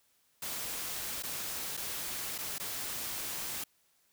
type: noise with dropouts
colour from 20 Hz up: white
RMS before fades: -38 dBFS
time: 0.42-3.64 s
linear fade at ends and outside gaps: 5 ms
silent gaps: 1.225-1.234 / 1.769-1.773 / 2.381-2.385 / 2.583-2.598 s
effects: white hiss -71 dBFS RMS until 4.12 s